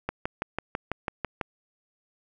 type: click train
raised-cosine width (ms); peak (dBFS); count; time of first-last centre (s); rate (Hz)
0.5; -13; 9; 0.09-1.412; 6.05
effects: none